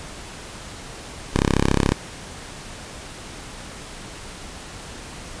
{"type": "tone", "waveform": "5% pulse", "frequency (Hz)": 33.92, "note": "C#1", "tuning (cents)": -37, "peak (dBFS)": -6, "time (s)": [1.33, 1.93], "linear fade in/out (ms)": 10, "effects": ["pink hiss -37 dBFS RMS until 5.4 s", "resampled to 22050 Hz"]}